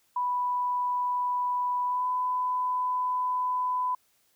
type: tone with pitch glide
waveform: sine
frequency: 987.8 to 1001.6 Hz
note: B5 to B5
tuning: 0 to +24 cents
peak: -25 dBFS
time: 0.16-3.95 s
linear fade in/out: 5 ms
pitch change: +24 cents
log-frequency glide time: 1.85-2.07 s
effects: white hiss -68 dBFS RMS until 4.35 s